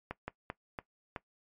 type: slowing click train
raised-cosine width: 0.5 ms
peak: -22 dBFS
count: 5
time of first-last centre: 0.11-1.162 s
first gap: 170 ms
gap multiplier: 1.3
effects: noise-tail reverb RT60 0.1 s tail -18 dB re dry + MP3 64 kbps